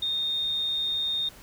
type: tone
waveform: sine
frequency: 3674 Hz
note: A#7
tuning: 26 cents flat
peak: -25 dBFS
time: 0.02-1.29 s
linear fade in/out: 5 ms
effects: pink hiss -50 dBFS RMS until 1.42 s